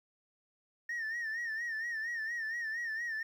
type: tone with vibrato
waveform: sine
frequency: 1828 Hz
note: A#6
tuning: 34 cents flat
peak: -32 dBFS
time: 0.89-3.23 s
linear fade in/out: 5 ms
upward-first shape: sine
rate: 4.3 Hz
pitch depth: 81 cents each way
effects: tanh soft clip ceiling -33 dBFS + 11-bit